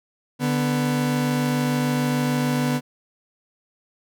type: tone pair together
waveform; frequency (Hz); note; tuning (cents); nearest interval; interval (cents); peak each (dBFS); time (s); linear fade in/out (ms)
40% pulse; 146.83 / 246.9; D3 / B3; 0 / 0; major sixth; 900; -23 / -21; 0.39-2.81; 50
effects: none